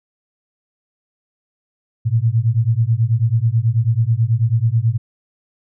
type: beating tone pair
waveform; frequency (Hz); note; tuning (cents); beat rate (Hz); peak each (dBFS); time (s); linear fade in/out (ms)
sine; 110 / 119.2; A2 / A#2; 0 / +39; 9.2; -16; 2.05-4.98; 20
effects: none